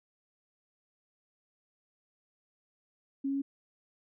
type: tone with pitch steps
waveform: sine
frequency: 273.7 / 275.4 / 277.2 Hz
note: C#4 / C#4 / C#4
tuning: -22 / -11 / 0 cents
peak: -29 dBFS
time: 3.24-3.42 s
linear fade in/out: 10 ms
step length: 60 ms
effects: none